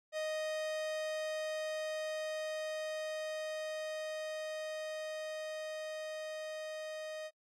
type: tone with level ramp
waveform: 45% pulse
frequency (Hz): 622.3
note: D#5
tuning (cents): 0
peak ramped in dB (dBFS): -35 to -41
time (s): 0.12-7.31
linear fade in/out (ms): 50
effects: noise-tail reverb RT60 0.1 s tail -25 dB re dry + low-pass 8000 Hz 12 dB/octave